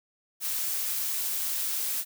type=noise; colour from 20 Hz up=blue; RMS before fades=-30 dBFS; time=0.4-2.05 s; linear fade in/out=50 ms; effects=none